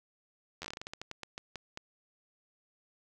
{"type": "slowing click train", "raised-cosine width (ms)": 0.2, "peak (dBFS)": -23, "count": 17, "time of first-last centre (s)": [0.62, 1.774], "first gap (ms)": 11, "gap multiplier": 1.22, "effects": []}